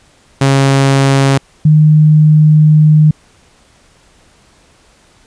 sawtooth / sine tone pair in turn, 136.6 / 153.33 Hz, C#3 / D#3, -25 / -25 cents, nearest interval major second, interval 200 cents, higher second, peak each -3 dBFS, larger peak neither, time 0.41-1.38 / 1.65-3.11 s, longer second, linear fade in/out 5 ms, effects pink hiss -48 dBFS RMS until 5.26 s + resampled to 22050 Hz

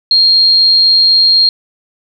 sine tone, 4228 Hz, C8, 17 cents sharp, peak -5 dBFS, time 0.11-1.49 s, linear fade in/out 2 ms, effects none

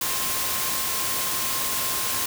sine tone in noise, 1061 Hz, C6, 24 cents sharp, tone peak -35 dBFS, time 0.01-2.26 s, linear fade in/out 5 ms, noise white, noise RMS -26 dBFS, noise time 0.01-2.26 s, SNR -12 dB, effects none

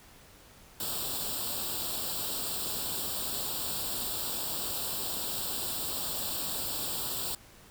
white noise with comb filter, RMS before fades -34 dBFS, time 0.8-7.35 s, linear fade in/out 2 ms, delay 0.24 ms, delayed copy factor +0.85, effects pink hiss -55 dBFS RMS until 7.7 s

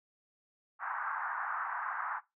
white band-pass noise, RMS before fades -37 dBFS, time 0.79-2.21 s, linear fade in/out 50 ms, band 830 to 1600 Hz, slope 48 dB/octave, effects noise-tail reverb RT60 0.2 s tail -18 dB re dry

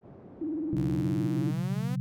pink band-pass noise, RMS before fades -49 dBFS, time 0.01-1.14 s, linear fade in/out 50 ms, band 130 to 490 Hz, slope 12 dB/octave
sine tone with vibrato, 311.9 Hz, D#4, 4 cents sharp, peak -29 dBFS, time 0.41-1.51 s, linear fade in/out 5 ms, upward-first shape sine, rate 19 Hz, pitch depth 120 cents each way
sine chord, B suspended second, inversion none, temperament equal, 123.47 / 138.59 / 185 Hz, B2 / C#3 / F#3, 0 / 0 / 0 cents, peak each -35 / -31 / -32 dBFS, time 0.73-2 s, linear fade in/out 0 ms
sawtooth exponential sweep, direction up, 63.4 to 261.6 Hz, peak -34 dBFS, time 0.76-1.96 s, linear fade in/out 10 ms
effects none

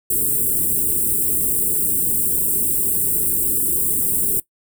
white band-stop noise, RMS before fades -19 dBFS, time 0.1-4.4 s, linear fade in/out 5 ms, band 460 to 7900 Hz, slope 96 dB/octave, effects noise-tail reverb RT60 0.1 s tail -19 dB re dry

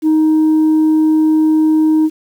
sine tone, 312.6 Hz, D#4, 8 cents sharp, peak -6 dBFS, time 0.02-2.1 s, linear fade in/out 50 ms, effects tanh soft clip ceiling -7 dBFS + 7-bit

